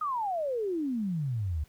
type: exponential sweep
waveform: sine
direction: down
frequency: 1273 to 70.5 Hz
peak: -28 dBFS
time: 0.01-1.64 s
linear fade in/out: 5 ms
effects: pink hiss -63 dBFS RMS until 1.68 s